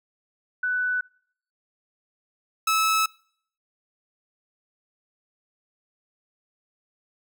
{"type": "tone pair in turn", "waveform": ["sine", "sawtooth"], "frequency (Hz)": [1492, 1300.3], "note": ["F#6", "E6"], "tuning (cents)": [14, -24], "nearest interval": "major second", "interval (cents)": 238, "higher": "first", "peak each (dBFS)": [-22, -16], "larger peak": "second", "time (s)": [[0.63, 1.01], [2.67, 3.06]], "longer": "second", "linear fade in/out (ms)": 5, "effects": ["noise-tail reverb RT60 0.6 s tail -25 dB re dry"]}